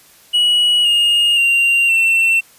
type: tone with pitch steps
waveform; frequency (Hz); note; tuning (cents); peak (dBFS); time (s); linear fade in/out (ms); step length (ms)
triangle; 2925 / 2847 / 2770 / 2696; F#7 / F7 / F7 / E7; -21 / +33 / -15 / +38; -9; 0.33-2.41; 20; 520
effects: white hiss -47 dBFS RMS until 2.58 s + resampled to 32000 Hz